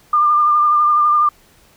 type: tone with vibrato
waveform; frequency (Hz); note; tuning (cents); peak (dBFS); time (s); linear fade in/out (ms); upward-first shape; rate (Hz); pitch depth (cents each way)
sine; 1199; D6; +36; -10; 0.13-1.29; 5; triangle; 12; 29
effects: pink hiss -51 dBFS RMS until 1.76 s